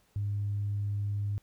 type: tone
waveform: sine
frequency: 102 Hz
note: G#2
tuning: 31 cents flat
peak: -28 dBFS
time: 0.16-1.38 s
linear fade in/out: 0 ms
effects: tanh soft clip ceiling -24 dBFS + pink hiss -68 dBFS RMS until 1.42 s